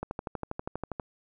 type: click train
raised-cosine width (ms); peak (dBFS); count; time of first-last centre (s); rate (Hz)
1; -19; 13; 0.03-0.998; 12.4
effects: none